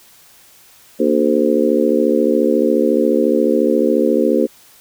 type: harmonic tone with a mistuned harmonic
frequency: 74.2 Hz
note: D2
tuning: 18 cents sharp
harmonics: 3 / 4 / 5 / 6 / 7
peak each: -18 / -18 / -18 / -18 / -18 dBFS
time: 0.99-4.47 s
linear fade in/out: 20 ms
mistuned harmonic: 3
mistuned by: +84 cents
effects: white hiss -47 dBFS RMS until 4.8 s